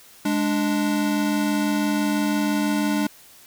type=tone pair together; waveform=square; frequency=207.7 / 293.7 Hz; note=G#3 / D4; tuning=0 / 0 cents; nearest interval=tritone; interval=600 cents; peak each=-24 / -23 dBFS; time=0.25-3.07 s; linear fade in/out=5 ms; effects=white hiss -49 dBFS RMS until 3.46 s